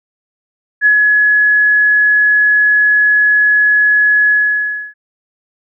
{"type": "tone with ADSR envelope", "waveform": "sine", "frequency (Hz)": 1692, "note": "G#6", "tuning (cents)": 32, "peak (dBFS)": -5, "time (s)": [0.81, 4.94], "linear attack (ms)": 46, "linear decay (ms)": 96, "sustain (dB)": -2, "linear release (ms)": 640, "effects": []}